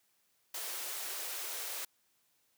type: high-pass noise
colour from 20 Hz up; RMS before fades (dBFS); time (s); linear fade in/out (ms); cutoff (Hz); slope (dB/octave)
white; -40; 0.54-1.85; 5; 350; 48
effects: white hiss -74 dBFS RMS until 2.57 s + high-pass 80 Hz 12 dB/octave